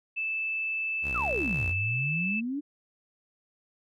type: tone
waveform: sine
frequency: 2632 Hz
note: E7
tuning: 3 cents flat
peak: -28 dBFS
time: 0.16-2.41 s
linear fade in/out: 20 ms
type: tone with vibrato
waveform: sawtooth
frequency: 65.41 Hz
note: C2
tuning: in tune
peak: -32 dBFS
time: 1.02-1.74 s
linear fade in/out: 50 ms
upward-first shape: square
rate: 5.7 Hz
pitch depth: 170 cents each way
type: exponential two-way sweep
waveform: sine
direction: down then up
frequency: 1480 to 83.7 to 299.5 Hz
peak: -29 dBFS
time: 1.14-2.61 s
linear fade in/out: 20 ms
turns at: 1.67 s
effects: none